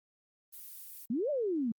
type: noise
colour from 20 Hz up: violet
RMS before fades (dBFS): -47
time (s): 0.52-1.06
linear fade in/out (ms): 20
type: exponential two-way sweep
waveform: sine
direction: up then down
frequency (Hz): 209.9 to 616 to 212.9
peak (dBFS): -29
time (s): 1.1-1.72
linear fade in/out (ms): 5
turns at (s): 1.3
effects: Opus 24 kbps